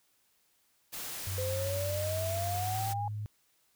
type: noise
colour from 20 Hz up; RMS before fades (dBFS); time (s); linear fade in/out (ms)
white; -40; 0.92-2.94; 20
type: tone with pitch glide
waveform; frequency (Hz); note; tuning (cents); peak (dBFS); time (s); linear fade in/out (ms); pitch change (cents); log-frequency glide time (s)
sine; 95.5 to 105.35; G2 to G#2; -45 to +25; -34; 1.27-3.26; 0; +170; 2.61-2.78
type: exponential sweep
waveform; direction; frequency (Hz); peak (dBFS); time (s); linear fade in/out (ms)
sine; up; 507 to 830; -33; 1.38-3.08; 2
effects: white hiss -71 dBFS RMS until 3.75 s